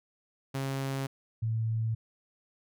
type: tone pair in turn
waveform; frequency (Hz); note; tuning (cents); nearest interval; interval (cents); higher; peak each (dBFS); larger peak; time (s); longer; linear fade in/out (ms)
sawtooth / sine; 135.6 / 112.07; C#3 / A2; -38 / +32; minor third; 330; first; -27; neither; 0.54-1.07 / 1.42-1.95; neither; 10
effects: none